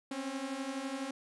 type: beating tone pair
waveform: sawtooth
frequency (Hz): 261.5 / 273.5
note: C4 / C#4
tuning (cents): -1 / -23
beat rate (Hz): 12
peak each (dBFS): -37 / -34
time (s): 0.11-1.11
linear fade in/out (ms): 5
effects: resampled to 24000 Hz